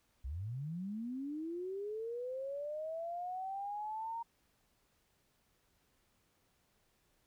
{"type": "linear sweep", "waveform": "sine", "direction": "up", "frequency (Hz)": [58.5, 932.3], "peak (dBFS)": -38, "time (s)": [0.24, 4.23], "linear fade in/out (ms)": 10, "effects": ["pink hiss -75 dBFS RMS until 7.26 s"]}